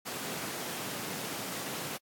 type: high-pass noise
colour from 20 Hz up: pink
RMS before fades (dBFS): -38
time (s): 0.05-1.98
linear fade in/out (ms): 20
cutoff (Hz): 140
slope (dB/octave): 24
effects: AAC 64 kbps